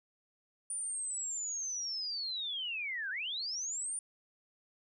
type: linear two-way sweep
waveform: sine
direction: down then up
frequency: 9397 to 1480 to 9397 Hz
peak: -35 dBFS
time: 0.7-3.99 s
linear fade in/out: 2 ms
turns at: 3.1 s
effects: none